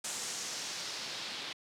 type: noise with low-pass filter sweep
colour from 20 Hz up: white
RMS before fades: -40 dBFS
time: 0.04-1.53 s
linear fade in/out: 5 ms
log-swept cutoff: 7900 to 3700 Hz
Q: 1.8
effects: high-pass 150 Hz 12 dB/octave